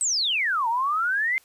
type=exponential two-way sweep; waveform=sine; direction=down then up; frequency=8372 to 890 to 2129 Hz; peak=-21 dBFS; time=0.01-1.38 s; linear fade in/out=0 ms; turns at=0.68 s; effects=white hiss -58 dBFS RMS until 1.44 s + resampled to 32000 Hz